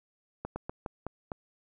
slowing click train, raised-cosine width 1 ms, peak -21 dBFS, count 6, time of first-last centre 0.45-1.318 s, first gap 110 ms, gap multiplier 1.23, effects none

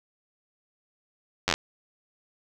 slowing click train, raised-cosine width 0.2 ms, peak -5 dBFS, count 6, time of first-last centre 1.48-1.54 s, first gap 10 ms, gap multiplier 1.09, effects none

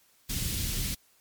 pink band-stop noise, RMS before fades -31 dBFS, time 0.29-0.95 s, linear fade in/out 10 ms, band 210 to 3100 Hz, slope 12 dB/octave, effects white hiss -64 dBFS RMS until 1.2 s + MP3 96 kbps

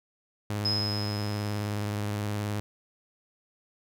sawtooth tone with vibrato, 103.83 Hz, G#2, in tune, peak -25 dBFS, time 0.5-2.6 s, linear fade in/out 0 ms, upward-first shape sine, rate 19 Hz, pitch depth 38 cents each way
sine tone with exponential decay, 5110 Hz, D#8, 45 cents sharp, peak -24 dBFS, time 0.65-2.03 s, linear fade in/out 5 ms, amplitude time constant 300 ms
effects none

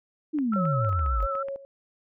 sine exponential sweep, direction down, 320 to 46.25 Hz, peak -23 dBFS, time 0.33-1.27 s, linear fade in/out 20 ms
clicks, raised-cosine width 0.5 ms, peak -28 dBFS, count 10, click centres 0.387 / 0.535 / 0.654 / 0.847 / 0.928 / 0.993 / 1.062 / 1.204 / 1.353 / 1.485 s
sine tone with vibrato, 1318.5 Hz, E6, in tune, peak -28 dBFS, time 0.52-1.43 s, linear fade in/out 5 ms, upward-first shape sine, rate 6.9 Hz, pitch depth 45 cents each way
sine tone with tremolo, 550 Hz, C#5, 14 cents flat, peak -30 dBFS, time 0.56-1.65 s, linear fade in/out 0 ms, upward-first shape square, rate 1.5 Hz, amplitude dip 80%
effects none

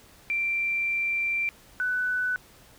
sine tone pair in turn, 2356 / 1494.7 Hz, D7 / F#6, +5 / +17 cents, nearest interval minor sixth, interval 788 cents, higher first, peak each -24 dBFS, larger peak neither, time 0.3-1.49 / 1.8-2.36 s, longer first, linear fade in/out 0 ms, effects pink hiss -54 dBFS RMS until 2.78 s

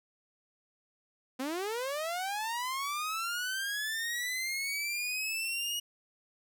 sawtooth linear sweep, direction up, 247.7 to 2900 Hz, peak -29 dBFS, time 1.39-5.8 s, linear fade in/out 10 ms, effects none

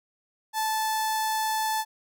sawtooth tone with notch filter, 874 Hz, A5, 12 cents flat, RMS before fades -27 dBFS, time 0.53-1.85 s, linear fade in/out 50 ms, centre 2400 Hz, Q 1.4, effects none

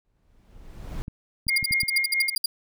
brown noise with exponential growth, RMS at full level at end -30 dBFS, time 0.05-1.02 s, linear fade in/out 0 ms, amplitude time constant 210 ms
clicks, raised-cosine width 5 ms, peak -22 dBFS, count 5, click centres 1.081 / 1.468 / 1.628 / 1.71 / 1.833 s
sawtooth tone bursts, 4812 Hz, D8, 41 cents sharp, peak -17 dBFS, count 13, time 1.48-2.46 s, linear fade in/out 5 ms, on 20 ms, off 60 ms
sine tone with tremolo, 2138 Hz, C7, 37 cents sharp, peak -19 dBFS, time 1.49-2.35 s, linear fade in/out 2 ms, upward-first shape triangle, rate 4.6 Hz, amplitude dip 85%
effects none

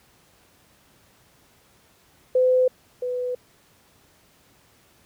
sine tone pair in turn, 509 / 497.4 Hz, C5 / B4, -48 / +12 cents, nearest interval unison, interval 40 cents, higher first, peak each -15 / -24 dBFS, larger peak first, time 2.35-2.68 / 3.02-3.35 s, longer neither, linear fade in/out 5 ms, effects pink hiss -58 dBFS RMS until 5.05 s + high-pass 60 Hz 12 dB/octave

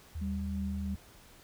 sine tone with pitch glide, 78.4 to 77.59 Hz, D#2 to D#2, +14 to -4 cents, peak -35 dBFS, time 0.15-0.96 s, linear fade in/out 5 ms, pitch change -18 cents, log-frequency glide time 0.57-0.71 s
sine tone with tremolo, 196.2 Hz, G3, 2 cents sharp, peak -33 dBFS, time 0.21-0.95 s, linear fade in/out 10 ms, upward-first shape sine, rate 3 Hz, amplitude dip 30%
effects pink hiss -57 dBFS RMS until 1.43 s

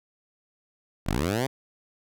10% pulse linear sweep, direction up, 36.28 to 139.2 Hz, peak -16 dBFS, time 1.06-1.47 s, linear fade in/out 10 ms, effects none

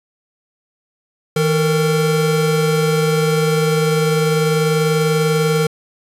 square tone pair together, 159.18 / 457.3 Hz, D#3 / A#4, +40 / -33 cents, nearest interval octave + tritone, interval 1827 cents, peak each -17 dBFS, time 1.36-5.67 s, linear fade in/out 5 ms, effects resampled to 32000 Hz

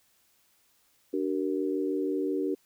sine chord, D augmented, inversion none, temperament equal with one note detuned, 293.7 / 379.7 / 466.2 Hz, D4 / F#4 / A#4, 0 / +45 / 0 cents, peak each -30 / -30 / -34 dBFS, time 1.13-2.55 s, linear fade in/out 10 ms, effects white hiss -67 dBFS RMS until 2.65 s

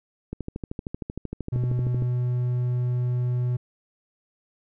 click train, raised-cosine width 3 ms, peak -18 dBFS, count 23, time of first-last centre 0.33-2.022 s, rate 13 Hz
triangle tone, 123.47 Hz, B2, in tune, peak -20 dBFS, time 1.52-3.57 s, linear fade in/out 10 ms
effects none

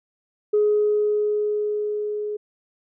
sine tone with level ramp, 419.5 Hz, G#4, 17 cents sharp, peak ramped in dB -14 to -25 dBFS, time 0.53-2.37 s, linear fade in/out 10 ms, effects tanh soft clip ceiling -11 dBFS

